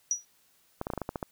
sine tone with exponential decay, 5820 Hz, F#8, 29 cents flat, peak -21 dBFS, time 0.11-0.25 s, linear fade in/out 1 ms, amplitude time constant 29 ms
clicks, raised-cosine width 1 ms, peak -18 dBFS, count 9, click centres 0.814 / 0.869 / 0.902 / 0.936 / 0.977 / 1.017 / 1.091 / 1.158 / 1.228 s
effects white hiss -66 dBFS RMS until 1.31 s

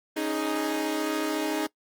sawtooth chord, C# suspended second, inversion none, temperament equal, 277.2 / 311.1 / 415.3 Hz, C#4 / D#4 / G#4, 0 / 0 / 0 cents, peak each -30 / -24 / -29 dBFS, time 0.16-1.67 s, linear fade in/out 10 ms, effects noise-tail reverb RT60 0.1 s tail -22 dB re dry + Opus 24 kbps

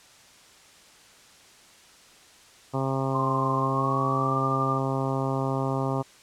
harmonic tone, 134.1 Hz, C3, 43 cents sharp, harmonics 1 / 2 / 3 / 4 / 5 / 6 / 7 / 8 / 9, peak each -28 / -31 / -33 / -34 / -35 / -36 / -36 / -37 / -38 dBFS, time 2.73-6.03 s, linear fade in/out 20 ms
sine tone with pitch glide, 1046.5 to 1195.2 Hz, C6 to D6, 0 to +30 cents, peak -26 dBFS, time 3.13-4.79 s, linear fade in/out 20 ms, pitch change +230 cents, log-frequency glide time 3.56-4.4 s
effects white hiss -53 dBFS RMS until 6.22 s + low-pass 8000 Hz 12 dB/octave

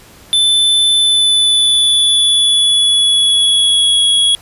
square tone with pitch glide, 3520 to 3338 Hz, A7 to G#7, 0 to +8 cents, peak -9 dBFS, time 0.33-4.35 s, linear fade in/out 0 ms, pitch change -92 cents, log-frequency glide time 0.96-4.02 s, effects pink hiss -41 dBFS RMS until 4.41 s + resampled to 32000 Hz

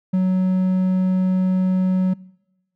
triangle tone, 185.8 Hz, F#3, 7 cents sharp, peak -13 dBFS, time 0.13-2.14 s, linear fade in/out 10 ms, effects noise-tail reverb RT60 1.0 s tail -24 dB re dry

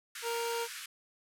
pink band-pass noise, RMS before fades -44 dBFS, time 0.15-0.86 s, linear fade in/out 5 ms, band 1300 to 13000 Hz, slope 48 dB/octave
25% pulse tone, 466.2 Hz, A#4, in tune, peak -29 dBFS, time 0.22-0.68 s, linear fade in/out 50 ms
effects none

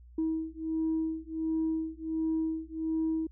sine beating tone pair, 319.7 / 321.1 Hz, D#4 / E4, +47 / -45 cents, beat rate 1.4 Hz, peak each -31 / -31 dBFS, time 0.18-3.27 s, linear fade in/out 5 ms, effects tanh soft clip ceiling -23 dBFS + added 60 Hz sine -50 dBFS peak until 3.31 s

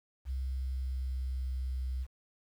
sine tone with pitch glide, 65.41 to 64.17 Hz, C2 to C2, 0 to -33 cents, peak -32 dBFS, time 0.25-2.07 s, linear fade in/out 50 ms, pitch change -33 cents, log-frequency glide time 0.4-1.59 s, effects 10-bit

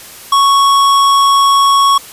triangle tone with hard clipping, 1109 Hz, C#6, in tune, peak -8 dBFS, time 0.32-1.98 s, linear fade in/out 5 ms, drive 18 dB, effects white hiss -33 dBFS RMS until 2.12 s + resampled to 32000 Hz

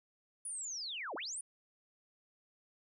sine linear two-way sweep, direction down then up, 9956 to 261.6 to 9956 Hz, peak -39 dBFS, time 0.45-1.41 s, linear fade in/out 5 ms, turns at 1.15 s, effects none

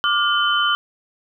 sine tone cluster, 1180 / 1419 / 3049 Hz, D6 / F6 / G7, +8 / +27 / -49 cents, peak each -20 dBFS, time 0.04-0.75 s, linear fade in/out 0 ms, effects none

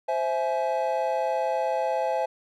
triangle chord, C augmented, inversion none, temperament equal with one note detuned, 523.3 / 659.3 / 842.7 Hz, C5 / E5 / G#5, 0 / 0 / +25 cents, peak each -26 dBFS, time 0.08-2.26 s, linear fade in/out 10 ms, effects none

